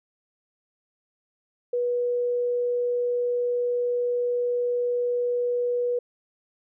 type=tone; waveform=sine; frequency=486.7 Hz; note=B4; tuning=25 cents flat; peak=-22 dBFS; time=1.73-5.99 s; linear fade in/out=5 ms; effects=none